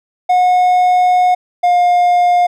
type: tone pair in turn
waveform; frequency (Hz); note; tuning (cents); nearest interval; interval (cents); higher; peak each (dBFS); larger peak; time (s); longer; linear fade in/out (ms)
triangle; 726 / 710.2; F#5 / F5; -33 / +29; unison; 38; first; -6; neither; 0.29-1.35 / 1.63-2.47; first; 10
effects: none